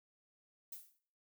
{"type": "noise with exponential decay", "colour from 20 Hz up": "violet", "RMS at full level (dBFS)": -44, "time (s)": [0.72, 0.99], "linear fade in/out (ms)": 5, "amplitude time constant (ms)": 58, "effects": ["noise-tail reverb RT60 0.5 s tail -17 dB re dry"]}